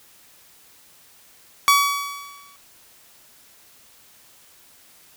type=tone with exponential decay; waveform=sawtooth; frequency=1135 Hz; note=C#6; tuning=41 cents sharp; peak=-7 dBFS; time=1.68-2.56 s; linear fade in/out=0 ms; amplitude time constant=190 ms; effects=white hiss -52 dBFS RMS until 5.16 s